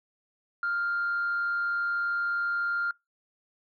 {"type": "tone with frequency modulation", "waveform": "sine", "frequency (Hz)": 1396.9, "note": "F6", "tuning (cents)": 0, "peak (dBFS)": -25, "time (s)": [0.63, 2.91], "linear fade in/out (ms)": 2, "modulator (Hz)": 137, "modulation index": 0.21, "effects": ["noise-tail reverb RT60 0.2 s tail -24 dB re dry", "tanh soft clip ceiling -22 dBFS"]}